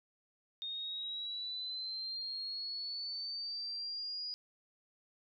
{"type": "linear sweep", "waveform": "sine", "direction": "up", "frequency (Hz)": [3681, 4912], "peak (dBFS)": -38, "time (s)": [0.62, 4.34], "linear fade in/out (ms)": 0, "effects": []}